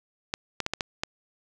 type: clicks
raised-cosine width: 0.2 ms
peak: -10 dBFS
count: 6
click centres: 0.339 / 0.603 / 0.664 / 0.736 / 0.808 / 1.035 s
effects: none